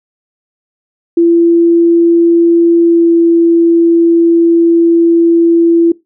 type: tone with pitch glide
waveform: sine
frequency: 338.3 to 336 Hz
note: E4 to E4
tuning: +45 to +33 cents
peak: -4 dBFS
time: 1.17-5.92 s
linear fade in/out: 5 ms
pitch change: -12 cents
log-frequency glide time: 2.82-3.1 s
effects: noise-tail reverb RT60 0.2 s tail -21 dB re dry